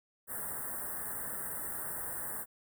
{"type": "band-stop noise", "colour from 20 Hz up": "white", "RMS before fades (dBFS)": -39, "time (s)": [0.27, 2.46], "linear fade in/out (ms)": 50, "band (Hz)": [1900, 8100], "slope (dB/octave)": 96, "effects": []}